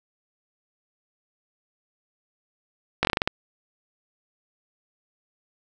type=slowing click train; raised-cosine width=0.3 ms; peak=-4 dBFS; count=8; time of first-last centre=3.03-3.275 s; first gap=19 ms; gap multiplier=1.2; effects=none